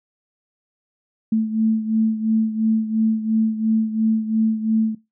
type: beating tone pair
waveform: sine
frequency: 220 / 222.9 Hz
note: A3 / A3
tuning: 0 / +23 cents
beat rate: 2.9 Hz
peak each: -18 / -23 dBFS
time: 1.32-4.95 s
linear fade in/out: 5 ms
effects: noise-tail reverb RT60 0.2 s tail -19 dB re dry